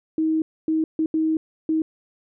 sine tone bursts at uneven times, 317 Hz, D#4, 32 cents sharp, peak -18 dBFS, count 5, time 0.18-0.42 / 0.68-0.84 / 0.99-1.06 / 1.14-1.37 / 1.69-1.82 s, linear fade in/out 2 ms, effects none

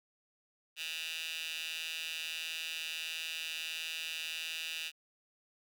15% pulse tone with high-pass filter, 161.5 Hz, E3, 35 cents flat, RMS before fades -40 dBFS, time 0.76-4.92 s, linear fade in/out 50 ms, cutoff 2900 Hz, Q 3.8, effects none

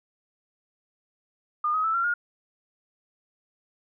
sine tone with pitch steps, 1215 / 1264.4 / 1315.8 / 1369.3 / 1425 Hz, D#6 / D#6 / E6 / F6 / F6, -42 / +27 / -4 / -35 / +34 cents, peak -22 dBFS, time 1.64-2.14 s, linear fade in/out 5 ms, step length 100 ms, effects none

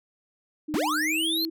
sine tone with pitch glide, 304.9 to 324.9 Hz, D#4 to E4, -35 to -25 cents, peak -29 dBFS, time 0.68-1.5 s, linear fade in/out 10 ms, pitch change +110 cents, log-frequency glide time 0.97-1.25 s
square linear sweep, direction up, 163.5 to 4310 Hz, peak -25 dBFS, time 0.74-1.45 s, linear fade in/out 0 ms
effects none

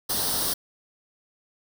white noise with comb filter, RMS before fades -26 dBFS, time 0.09-0.54 s, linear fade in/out 10 ms, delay 0.21 ms, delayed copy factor +0.75, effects none

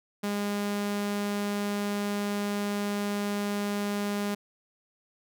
sawtooth tone, 204.2 Hz, G#3, 29 cents flat, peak -24 dBFS, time 0.23-4.35 s, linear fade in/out 10 ms, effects none

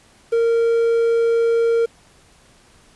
triangle tone with quantisation, 462.2 Hz, A#4, 15 cents flat, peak -12 dBFS, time 0.32-1.86 s, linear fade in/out 10 ms, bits 7, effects pink hiss -52 dBFS RMS until 2.95 s + resampled to 24000 Hz

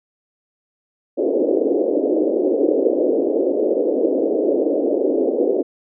pink band-pass noise, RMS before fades -18 dBFS, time 1.17-5.63 s, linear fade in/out 20 ms, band 290 to 560 Hz, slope 48 dB/octave, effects none

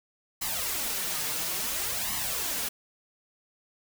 white noise with flanger, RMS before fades -31 dBFS, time 0.41-2.69 s, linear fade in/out 10 ms, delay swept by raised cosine 0.98 to 6.68 ms, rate 0.58 Hz, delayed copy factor +0.7, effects none

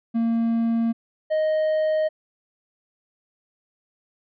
triangle tone pair in turn, 229.7 / 623 Hz, A#3 / D#5, -25 / +2 cents, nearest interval octave + perfect fourth, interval 1727 cents, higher second, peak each -17 dBFS, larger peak neither, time 0.14-0.93 / 1.3-2.09 s, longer neither, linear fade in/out 20 ms, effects resampled to 11025 Hz

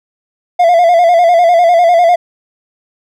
triangle tone with vibrato, 690 Hz, F5, 21 cents flat, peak -3 dBFS, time 0.59-2.16 s, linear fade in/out 10 ms, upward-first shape square, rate 10 Hz, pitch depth 56 cents each way, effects none

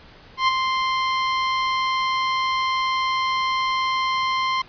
sawtooth tone with ADSR envelope, 1046.5 Hz, C6, in tune, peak -10 dBFS, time 0.37-4.62 s, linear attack 110 ms, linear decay 15 ms, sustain -6 dB, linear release 6 ms, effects pink hiss -47 dBFS RMS until 4.68 s + resampled to 11025 Hz

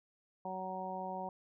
harmonic tone, 187.1 Hz, F#3, 20 cents sharp, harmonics 1 / 2 / 3 / 4 / 5, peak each -46 / -49 / -45 / -42 / -43 dBFS, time 0.45-1.29 s, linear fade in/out 2 ms, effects none

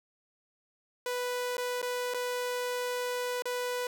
sawtooth tone with dropouts, 493.9 Hz, B4, in tune, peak -27 dBFS, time 1.06-3.87 s, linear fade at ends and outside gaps 2 ms, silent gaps 1.569-1.58 / 1.817-1.827 / 2.138-2.144 / 3.422-3.455 s, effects none

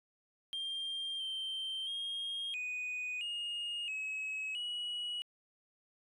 sine tone with pitch steps, 3191 / 3131 / 3244 / 2485 / 2853 / 2564 / 2917 Hz, G7 / G7 / G#7 / D#7 / F7 / E7 / F#7, +30 / -3 / -41 / -3 / +36 / -49 / -25 cents, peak -34 dBFS, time 0.53-5.22 s, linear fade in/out 0 ms, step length 670 ms, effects tanh soft clip ceiling -35 dBFS

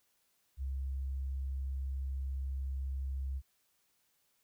sine tone, 67 Hz, C2, 42 cents sharp, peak -34 dBFS, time 0.57-3.42 s, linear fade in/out 50 ms, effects white hiss -75 dBFS RMS until 4.43 s

